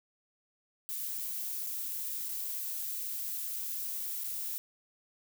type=noise with dropouts; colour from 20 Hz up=violet; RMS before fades=-37 dBFS; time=0.89-4.58 s; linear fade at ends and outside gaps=0 ms; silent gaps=1.665-1.669 / 2.286-2.291 / 4.237-4.242 s; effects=none